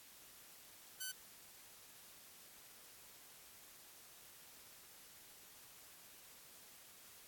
5% pulse tone, 1513 Hz, F#6, 38 cents sharp, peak -31 dBFS, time 1-1.12 s, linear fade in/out 10 ms, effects white hiss -60 dBFS RMS until 7.27 s + AAC 64 kbps

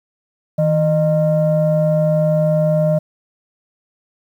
sine tone pair together, 159.5 / 611.8 Hz, D#3 / D#5, +43 / -29 cents, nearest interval octave + major seventh, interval 2328 cents, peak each -14 dBFS, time 0.58-2.99 s, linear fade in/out 10 ms, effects tanh soft clip ceiling -7 dBFS + 8-bit

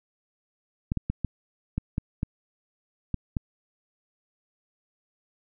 clicks, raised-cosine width 5 ms, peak -14 dBFS, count 9, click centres 0.919 / 0.973 / 1.1 / 1.247 / 1.78 / 1.981 / 2.231 / 3.143 / 3.368 s, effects none

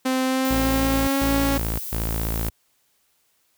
sawtooth tone with pitch glide, 259.6 to 276.6 Hz, C4 to C#4, -13 to -4 cents, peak -16 dBFS, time 0.05-1.58 s, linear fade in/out 10 ms, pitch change +109 cents, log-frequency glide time 0.24-1.32 s
violet noise, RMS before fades -32 dBFS, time 0.45-2.49 s, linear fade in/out 0 ms
sawtooth tone bursts, 55.8 Hz, A1, 25 cents sharp, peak -20 dBFS, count 3, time 0.5-2.5 s, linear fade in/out 10 ms, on 580 ms, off 130 ms
effects white hiss -66 dBFS RMS until 3.57 s

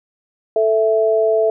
sine tone pair together, 440 / 659.3 Hz, A4 / E5, 0 / 0 cents, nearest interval perfect fifth, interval 700 cents, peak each -15 dBFS, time 0.56-1.5 s, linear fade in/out 2 ms, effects none

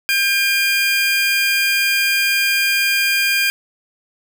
30% pulse tone pair together, 1596 / 2414 Hz, G6 / D7, +31 / +47 cents, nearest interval perfect fifth, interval 716 cents, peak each -16 / -14 dBFS, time 0.09-3.5 s, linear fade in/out 0 ms, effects none

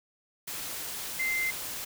sine tone in noise, 2082 Hz, C7, 9 cents flat, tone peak -27 dBFS, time 1.19-1.51 s, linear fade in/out 10 ms, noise white, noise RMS -37 dBFS, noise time 0.47-1.85 s, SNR +7 dB, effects none

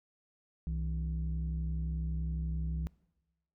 sine tone pair together, 64.71 / 162.4 Hz, C2 / E3, -19 / -26 cents, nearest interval octave + major third, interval 1593 cents, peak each -32 / -36 dBFS, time 0.67-2.87 s, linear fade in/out 0 ms, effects noise-tail reverb RT60 1.0 s tail -23 dB re dry + tanh soft clip ceiling -27 dBFS

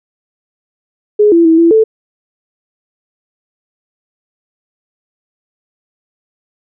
sine tone with pitch steps, 418.6 / 336.7 / 324.8 / 334.9 / 440.7 Hz, G#4 / E4 / E4 / E4 / A4, +14 / +37 / -26 / +27 / +3 cents, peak -4 dBFS, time 1.19-1.84 s, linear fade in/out 10 ms, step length 130 ms, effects none

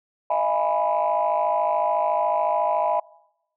sine chord, E major seventh, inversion third, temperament equal with one note detuned, 622.3 / 676.2 / 830.6 / 987.8 Hz, D#5 / E5 / G#5 / B5, 0 / +44 / 0 / 0 cents, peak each -24 dBFS, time 0.3-3 s, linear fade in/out 5 ms, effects noise-tail reverb RT60 0.9 s tail -24 dB re dry + tanh soft clip ceiling -12 dBFS

